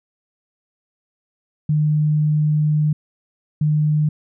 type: tone bursts at uneven times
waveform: sine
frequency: 151.6 Hz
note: D#3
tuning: 45 cents flat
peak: -14 dBFS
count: 2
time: 1.69-2.93 / 3.61-4.09 s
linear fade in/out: 5 ms
effects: none